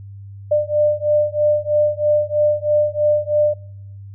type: beating tone pair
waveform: sine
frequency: 596 / 599.1 Hz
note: D5 / D5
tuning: +25 / +34 cents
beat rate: 3.1 Hz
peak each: -17 dBFS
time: 0.51-3.54 s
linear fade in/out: 10 ms
effects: noise-tail reverb RT60 0.7 s tail -21 dB re dry + added 99 Hz sine -33 dBFS peak until 4.14 s